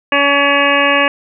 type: harmonic tone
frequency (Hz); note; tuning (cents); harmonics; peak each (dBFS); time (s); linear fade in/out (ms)
282.9; C#4; +35; 1 / 2 / 3 / 4 / 6 / 7 / 8 / 9 / 10; -20 / -16 / -22 / -16 / -16 / -22 / -20 / -18 / -19; 0.12-1.08; 2
effects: none